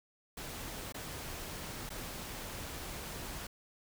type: noise with dropouts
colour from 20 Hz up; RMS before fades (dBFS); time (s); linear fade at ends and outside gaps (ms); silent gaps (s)
pink; -43; 0.37-3.47; 5; 0.924-0.943 / 1.893-1.902
effects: none